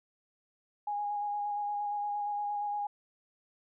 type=tone with vibrato; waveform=sine; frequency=824 Hz; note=G#5; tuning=14 cents flat; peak=-31 dBFS; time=0.87-2.87 s; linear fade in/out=5 ms; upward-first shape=square; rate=8.6 Hz; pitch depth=13 cents each way; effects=none